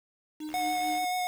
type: tone with tremolo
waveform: triangle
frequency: 306.8 Hz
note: D#4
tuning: 24 cents flat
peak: -31 dBFS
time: 0.4-1.05 s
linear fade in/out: 5 ms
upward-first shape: triangle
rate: 4.5 Hz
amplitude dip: 80%
type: click train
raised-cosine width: 0.3 ms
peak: -32 dBFS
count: 38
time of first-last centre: 0.49-0.978 s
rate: 75.8 Hz
type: tone with vibrato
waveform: square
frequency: 729 Hz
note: F#5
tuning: 26 cents flat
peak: -28 dBFS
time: 0.54-1.27 s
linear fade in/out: 0 ms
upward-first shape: sine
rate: 6.9 Hz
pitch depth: 12 cents each way
effects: 8-bit